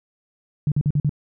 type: tone bursts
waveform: sine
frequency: 146.83 Hz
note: D3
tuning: in tune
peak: -16 dBFS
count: 5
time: 0.67-1.094 s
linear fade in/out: 2 ms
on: 48 ms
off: 46 ms
effects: none